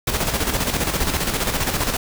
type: noise with tremolo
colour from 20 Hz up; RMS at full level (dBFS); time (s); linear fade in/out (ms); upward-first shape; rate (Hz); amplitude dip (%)
pink; -20; 0.07-1.97; 5; square; 15; 50
effects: none